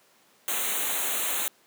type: band-stop noise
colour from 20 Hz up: white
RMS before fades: -28 dBFS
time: 0.48-1.48 s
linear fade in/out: 0 ms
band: 4100 to 6200 Hz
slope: 96 dB/octave
effects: pink hiss -60 dBFS RMS until 1.66 s + high-pass 300 Hz 12 dB/octave